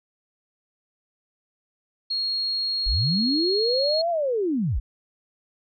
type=tone; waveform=sine; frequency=4287 Hz; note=C8; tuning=41 cents sharp; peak=-23 dBFS; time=2.1-4.02 s; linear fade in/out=10 ms
type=linear two-way sweep; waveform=sine; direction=up then down; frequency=31.2 to 698.5 to 31.2 Hz; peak=-21 dBFS; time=2.86-4.8 s; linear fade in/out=10 ms; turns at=4.1 s
effects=none